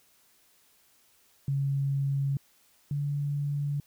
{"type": "tone pair in turn", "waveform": "sine", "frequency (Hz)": [138.59, 143.81], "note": ["C#3", "D3"], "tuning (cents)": [0, -36], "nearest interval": "minor second", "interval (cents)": 64, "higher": "second", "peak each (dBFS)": [-25, -27], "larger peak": "first", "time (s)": [[1.48, 2.37], [2.91, 3.8]], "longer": "neither", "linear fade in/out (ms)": 2, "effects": ["white hiss -64 dBFS RMS until 3.86 s"]}